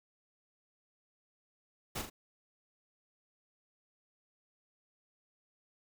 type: noise with echo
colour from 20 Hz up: pink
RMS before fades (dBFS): -38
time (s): 1.95-2.02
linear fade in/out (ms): 10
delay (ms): 40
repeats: 2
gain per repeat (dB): -6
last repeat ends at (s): 2.1
effects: none